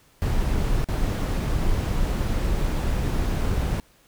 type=noise with dropouts; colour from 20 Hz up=brown; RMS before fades=-23 dBFS; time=0.22-3.8 s; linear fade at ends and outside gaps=0 ms; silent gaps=0.844-0.887 s; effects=pink hiss -58 dBFS RMS until 4.07 s